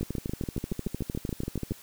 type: two click trains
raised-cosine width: 3 ms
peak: -18 / -18 dBFS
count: 23 / 13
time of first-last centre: 0.03-1.709 / 0.01-1.719 s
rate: 13.1 / 7.02 Hz
effects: white hiss -51 dBFS RMS until 1.82 s